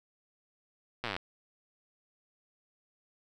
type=slowing click train; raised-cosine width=0.3 ms; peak=-18 dBFS; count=14; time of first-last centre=1.04-1.165 s; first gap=8 ms; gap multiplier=1.03; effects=none